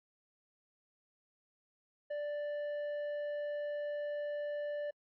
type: tone with tanh clipping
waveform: sine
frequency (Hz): 587.3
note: D5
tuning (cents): 0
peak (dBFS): -37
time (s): 2.1-4.91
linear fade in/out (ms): 10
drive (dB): 7
effects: AAC 48 kbps